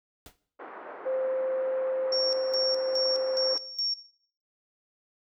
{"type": "noise with exponential decay", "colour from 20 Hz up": "pink", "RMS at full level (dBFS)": -43, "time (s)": [0.26, 0.37], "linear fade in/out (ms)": 1, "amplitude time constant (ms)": 23}
{"type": "band-pass noise", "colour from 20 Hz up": "pink", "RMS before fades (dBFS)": -43, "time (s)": [0.59, 3.58], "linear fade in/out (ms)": 10, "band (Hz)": [370, 1600], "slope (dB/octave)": 24}
{"type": "tone", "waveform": "sine", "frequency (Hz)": 523.3, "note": "C5", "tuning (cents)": 0, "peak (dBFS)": -26, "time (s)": [1.05, 3.55], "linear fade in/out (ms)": 20}
{"type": "tone with tremolo", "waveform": "sine", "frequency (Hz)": 5510, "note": "F8", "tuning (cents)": -24, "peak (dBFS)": -26, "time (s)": [2.12, 3.94], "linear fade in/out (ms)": 5, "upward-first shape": "square", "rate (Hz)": 2.4, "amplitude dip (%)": 80}
{"effects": ["noise-tail reverb RT60 0.6 s tail -17 dB re dry"]}